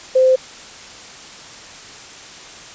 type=tone; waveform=sine; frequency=518 Hz; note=C5; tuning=17 cents flat; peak=-9 dBFS; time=0.15-0.36 s; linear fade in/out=10 ms; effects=white hiss -37 dBFS RMS until 2.74 s + resampled to 16000 Hz